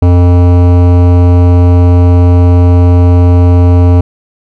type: tone with hard clipping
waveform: sine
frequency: 88.3 Hz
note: F2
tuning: 20 cents sharp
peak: -4 dBFS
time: 0.02-4.01 s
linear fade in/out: 5 ms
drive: 16 dB
effects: none